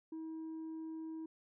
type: tone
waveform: sine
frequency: 320.4 Hz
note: E4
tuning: 49 cents flat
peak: -39 dBFS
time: 0.12-1.26 s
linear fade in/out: 5 ms
effects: tanh soft clip ceiling -41 dBFS